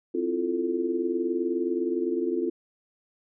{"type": "chord", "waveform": "sine", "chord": "F major seventh", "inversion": "second", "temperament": "equal", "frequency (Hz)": [261.6, 329.6, 349.2, 440], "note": ["C4", "E4", "F4", "A4"], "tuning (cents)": [0, 0, 0, 0], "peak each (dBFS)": [-32, -31, -27, -32], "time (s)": [0.14, 2.5], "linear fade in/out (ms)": 10, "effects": []}